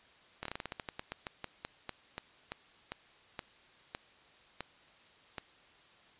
slowing click train, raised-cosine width 0.3 ms, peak -22 dBFS, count 23, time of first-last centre 0.43-5.382 s, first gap 24 ms, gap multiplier 1.18, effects white hiss -61 dBFS RMS until 6.19 s + resampled to 8000 Hz

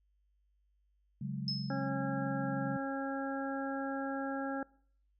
sine chord, C# suspended fourth, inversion none, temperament equal, 138.59 / 185 / 207.7 Hz, C#3 / F#3 / G#3, 0 / 0 / 0 cents, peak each -38 / -41 / -41 dBFS, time 1.21-2.77 s, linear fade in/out 5 ms
sine tone with exponential decay, 5190 Hz, E8, 28 cents flat, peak -31 dBFS, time 1.48-1.89 s, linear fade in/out 1 ms, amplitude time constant 89 ms
harmonic tone, 272.3 Hz, C#4, 31 cents flat, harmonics 1 / 2 / 3 / 5 / 6, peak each -37 / -40 / -42 / -44 / -45 dBFS, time 1.7-4.63 s, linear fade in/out 2 ms
effects noise-tail reverb RT60 0.6 s tail -24 dB re dry + added 50 Hz sine -70 dBFS peak until 5.19 s

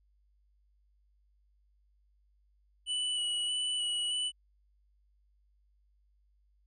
square tone with vibrato, 2955 Hz, F#7, 3 cents flat, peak -31 dBFS, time 2.86-4.32 s, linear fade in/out 50 ms, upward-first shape square, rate 1.6 Hz, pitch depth 13 cents each way, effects added 50 Hz sine -66 dBFS peak until 6.66 s + resampled to 24000 Hz

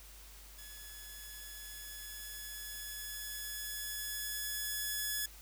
5% pulse tone with level ramp, 1701 Hz, G#6, 41 cents sharp, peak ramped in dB -39 to -23 dBFS, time 0.58-5.26 s, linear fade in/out 5 ms, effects added 50 Hz sine -54 dBFS peak until 5.41 s + white hiss -56 dBFS RMS until 5.41 s

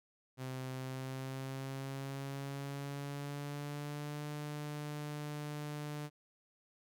sawtooth tone with pitch glide, 130 to 148.47 Hz, C3 to D3, -11 to +19 cents, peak -36 dBFS, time 0.37-6.1 s, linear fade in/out 50 ms, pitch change +230 cents, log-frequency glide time 0.73-4.26 s, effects none

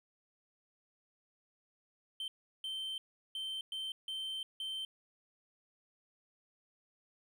triangle tone bursts at uneven times, 3110 Hz, G7, 14 cents flat, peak -36 dBFS, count 6, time 2.2-2.28 / 2.64-2.98 / 3.35-3.61 / 3.72-3.92 / 4.08-4.43 / 4.6-4.85 s, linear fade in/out 2 ms, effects none

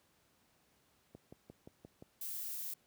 click train, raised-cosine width 2 ms, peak -37 dBFS, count 6, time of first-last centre 1.15-2.024 s, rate 5.72 Hz
violet noise, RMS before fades -42 dBFS, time 2.21-2.74 s, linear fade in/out 5 ms
effects pink hiss -72 dBFS RMS until 2.86 s + high-pass 80 Hz 12 dB/octave

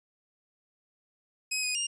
15% pulse tone with pitch steps, 2534 / 2492 / 2818 Hz, D#7 / D#7 / F7, +31 / +2 / +15 cents, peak -21 dBFS, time 1.51-1.87 s, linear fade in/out 10 ms, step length 120 ms, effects resampled to 22050 Hz

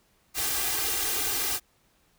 white noise with comb filter, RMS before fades -28 dBFS, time 0.34-1.6 s, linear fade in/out 50 ms, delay 2.5 ms, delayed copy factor +0.8, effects pink hiss -66 dBFS RMS until 2.18 s

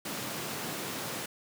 pink high-pass noise, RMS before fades -37 dBFS, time 0.05-1.26 s, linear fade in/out 5 ms, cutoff 130 Hz, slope 24 dB/octave, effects none

